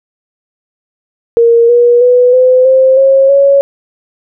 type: tone with pitch steps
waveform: sine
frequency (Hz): 466.2 / 480.1 / 494.5 / 509.3 / 524.5 / 540.2 / 556.3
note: A#4 / B4 / B4 / C5 / C5 / C#5 / C#5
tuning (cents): 0 / -49 / +2 / -47 / +4 / -45 / +6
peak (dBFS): -3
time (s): 1.37-3.61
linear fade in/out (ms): 0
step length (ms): 320
effects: none